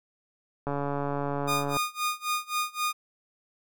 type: click train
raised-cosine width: 1 ms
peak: -17 dBFS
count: 157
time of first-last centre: 0.67-1.769 s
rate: 142 Hz
type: tone with tremolo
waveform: sawtooth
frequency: 1226 Hz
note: D#6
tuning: 26 cents flat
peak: -21 dBFS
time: 1.47-2.93 s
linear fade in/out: 20 ms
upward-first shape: sine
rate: 3.8 Hz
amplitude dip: 95%
effects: none